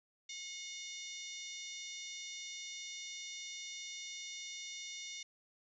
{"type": "harmonic tone", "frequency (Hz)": 723, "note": "F#5", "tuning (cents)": -40, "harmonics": [3, 4, 5, 6, 7, 8, 9, 10], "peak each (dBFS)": [-50, -54, -49, -55, -57, -49, -57, -57], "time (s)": [0.29, 5.23], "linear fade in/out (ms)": 5, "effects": []}